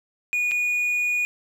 triangle tone with dropouts, 2454 Hz, D#7, 25 cents flat, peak -19 dBFS, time 0.33-1.25 s, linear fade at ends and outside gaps 0 ms, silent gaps 0.512-0.517 s, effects none

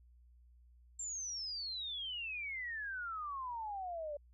sine exponential sweep, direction down, 7459 to 569 Hz, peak -39 dBFS, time 0.99-4.17 s, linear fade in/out 5 ms, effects added 60 Hz sine -60 dBFS peak until 4.33 s

